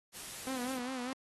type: noise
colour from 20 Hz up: white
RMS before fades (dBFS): -45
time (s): 0.12-0.8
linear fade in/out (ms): 50
type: tone with vibrato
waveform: sawtooth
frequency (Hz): 254.1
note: B3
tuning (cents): +49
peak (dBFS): -33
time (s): 0.47-1.13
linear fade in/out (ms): 0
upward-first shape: sine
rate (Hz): 5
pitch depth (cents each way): 78
effects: AAC 32 kbps